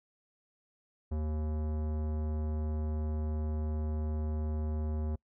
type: tone with tanh clipping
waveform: sine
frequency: 76.9 Hz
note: D#2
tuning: 20 cents flat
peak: -33 dBFS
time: 1.11-5.16 s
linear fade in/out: 10 ms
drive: 18 dB
effects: noise-tail reverb RT60 0.1 s tail -26 dB re dry